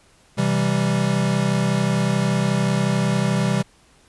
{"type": "chord", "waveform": "square", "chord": "C major", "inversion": "none", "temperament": "equal", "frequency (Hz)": [130.81, 164.81, 196], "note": ["C3", "E3", "G3"], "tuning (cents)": [0, 0, 0], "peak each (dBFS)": [-23, -24, -22], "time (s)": [0.37, 3.63], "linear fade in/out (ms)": 20, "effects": ["pink hiss -55 dBFS RMS until 4.08 s", "resampled to 24000 Hz"]}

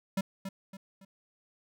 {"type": "tone with echo", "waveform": "square", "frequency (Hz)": 193.5, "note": "G3", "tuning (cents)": -22, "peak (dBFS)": -28, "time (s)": [0.17, 0.21], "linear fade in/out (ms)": 5, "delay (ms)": 280, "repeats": 3, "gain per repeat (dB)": -8, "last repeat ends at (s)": 1.05, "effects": []}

